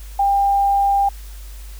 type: tone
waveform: sine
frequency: 797 Hz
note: G5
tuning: 28 cents sharp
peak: -13 dBFS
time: 0.19-1.09 s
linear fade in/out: 5 ms
effects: added 50 Hz sine -32 dBFS peak until 1.79 s + white hiss -45 dBFS RMS until 1.79 s